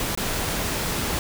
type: noise with dropouts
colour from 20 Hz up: pink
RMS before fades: -26 dBFS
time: 0-1.19 s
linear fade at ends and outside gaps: 1 ms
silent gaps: 0.151-0.174 s
effects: none